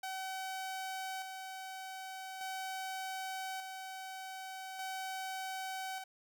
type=tone with tremolo; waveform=sawtooth; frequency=760 Hz; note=F#5; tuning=46 cents sharp; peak=-35 dBFS; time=0.03-6.04 s; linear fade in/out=5 ms; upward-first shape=square; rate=0.42 Hz; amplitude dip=40%; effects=none